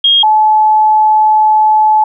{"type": "tone pair in turn", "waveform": "sine", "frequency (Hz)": [3251, 861.1], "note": ["G#7", "A5"], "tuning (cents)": [-38, -38], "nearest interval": "octave + major seventh", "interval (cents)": 2300, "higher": "first", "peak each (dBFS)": -5, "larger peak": "neither", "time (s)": [[0.04, 0.23], [0.23, 2.04]], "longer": "second", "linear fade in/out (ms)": 5, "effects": []}